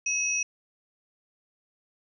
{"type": "tone pair together", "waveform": "sine", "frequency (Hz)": [2567, 5810], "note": ["E7", "F#8"], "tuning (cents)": [-47, -32], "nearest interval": "octave + major second", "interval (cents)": 1415, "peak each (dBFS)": [-28, -27], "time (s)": [0.06, 0.43], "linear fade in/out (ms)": 5, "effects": []}